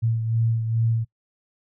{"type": "beating tone pair", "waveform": "sine", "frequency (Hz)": [113.7, 116.1], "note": ["A#2", "A#2"], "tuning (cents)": [-43, -7], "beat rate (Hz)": 2.4, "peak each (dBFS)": [-20, -29], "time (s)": [0.02, 1.05], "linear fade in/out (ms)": 20, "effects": ["noise-tail reverb RT60 0.1 s tail -23 dB re dry"]}